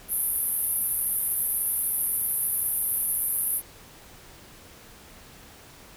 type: band-pass noise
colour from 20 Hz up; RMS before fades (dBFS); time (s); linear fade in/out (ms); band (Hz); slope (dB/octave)
white; -27; 0.08-3.62; 50; 9900 to 13000; 96
effects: pink hiss -49 dBFS RMS until 5.96 s